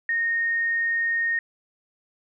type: tone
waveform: sine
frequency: 1850 Hz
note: A#6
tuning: 14 cents flat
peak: -21 dBFS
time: 0.09-1.39 s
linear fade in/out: 2 ms
effects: none